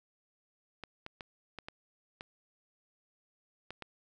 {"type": "clicks", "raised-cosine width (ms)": 0.3, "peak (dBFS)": -26, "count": 8, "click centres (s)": [0.837, 1.064, 1.208, 1.587, 1.685, 2.209, 3.706, 3.823], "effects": []}